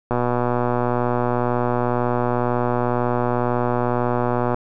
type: click train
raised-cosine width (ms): 1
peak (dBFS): -7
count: 542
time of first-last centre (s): 0.11-4.544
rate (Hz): 122
effects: none